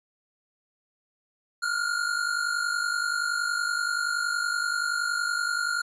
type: tone pair together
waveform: square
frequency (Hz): 1396.9 / 1447.5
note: F6 / F#6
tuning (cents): 0 / -38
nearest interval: minor second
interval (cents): 62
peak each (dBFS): -28 / -30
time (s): 1.62-5.82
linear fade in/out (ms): 10
effects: resampled to 22050 Hz